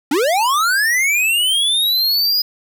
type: linear sweep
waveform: square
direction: up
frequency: 256.9 to 4978 Hz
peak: -14 dBFS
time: 0.11-2.42 s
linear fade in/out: 5 ms
effects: none